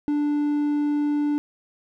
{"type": "tone", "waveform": "triangle", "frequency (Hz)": 293.7, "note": "D4", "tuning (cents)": 0, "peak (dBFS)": -18, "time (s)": [0.08, 1.38], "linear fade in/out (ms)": 0, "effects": []}